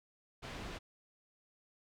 pink low-pass noise, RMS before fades -45 dBFS, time 0.42-0.79 s, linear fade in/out 20 ms, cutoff 4200 Hz, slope 12 dB/octave, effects none

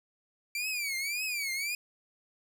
sawtooth tone with vibrato, 2328 Hz, D7, 16 cents flat, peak -28 dBFS, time 0.55-1.75 s, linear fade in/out 2 ms, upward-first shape triangle, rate 1.8 Hz, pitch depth 190 cents each way, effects none

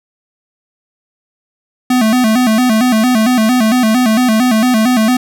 square tone with vibrato, 234.7 Hz, A#3, 12 cents sharp, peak -9 dBFS, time 1.9-5.17 s, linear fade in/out 5 ms, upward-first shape square, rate 4.4 Hz, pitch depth 120 cents each way, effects none

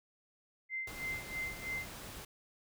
sine tone with tremolo, 2079 Hz, C7, 12 cents flat, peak -35 dBFS, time 0.69-1.87 s, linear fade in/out 50 ms, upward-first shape sine, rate 3.1 Hz, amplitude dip 85%
pink noise, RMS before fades -47 dBFS, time 0.87-2.25 s, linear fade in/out 5 ms
effects none

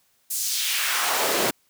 pink noise with high-pass filter sweep, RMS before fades -24 dBFS, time 0.3-1.51 s, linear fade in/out 10 ms, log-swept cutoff 8700 to 240 Hz, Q 1.3, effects white hiss -65 dBFS RMS until 1.69 s

